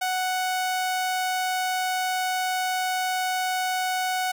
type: tone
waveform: sawtooth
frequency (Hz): 741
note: F#5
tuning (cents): +2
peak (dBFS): -20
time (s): 0.01-4.32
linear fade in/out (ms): 10
effects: none